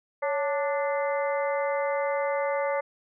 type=harmonic tone with a mistuned harmonic; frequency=293.7 Hz; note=D4; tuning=in tune; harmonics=2 / 3 / 4 / 5 / 6 / 7; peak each=-26 / -32 / -35 / -41 / -41 / -36 dBFS; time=0.22-2.81 s; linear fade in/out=10 ms; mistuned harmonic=2; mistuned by=-86 cents; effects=none